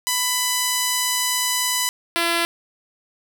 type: tone pair in turn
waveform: 5% pulse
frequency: 997 / 338.5 Hz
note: B5 / E4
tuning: +16 / +46 cents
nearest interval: octave + perfect fifth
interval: 1870 cents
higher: first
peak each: -7 dBFS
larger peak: neither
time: 0.07-1.89 / 2.16-2.45 s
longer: first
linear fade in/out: 0 ms
effects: none